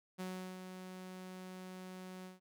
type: tone with ADSR envelope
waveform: sawtooth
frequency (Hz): 185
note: F#3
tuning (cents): 0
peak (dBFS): -36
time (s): 0.18-2.4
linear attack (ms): 24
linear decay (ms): 370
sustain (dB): -7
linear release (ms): 150
effects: none